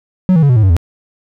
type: tone with pitch steps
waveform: triangle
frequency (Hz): 185 / 161.98 / 141.83 / 124.19 / 108.74 / 95.21 / 83.37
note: F#3 / E3 / C#3 / B2 / A2 / G2 / E2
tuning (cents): 0 / -30 / +40 / +10 / -20 / -50 / +20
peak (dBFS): -4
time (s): 0.29-0.766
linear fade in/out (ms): 0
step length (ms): 68
effects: none